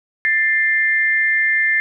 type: tone pair together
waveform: sine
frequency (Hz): 1772 / 2097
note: A6 / C7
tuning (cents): +12 / +3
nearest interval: minor third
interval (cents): 291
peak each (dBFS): -16 / -17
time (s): 0.25-1.8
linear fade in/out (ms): 0
effects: none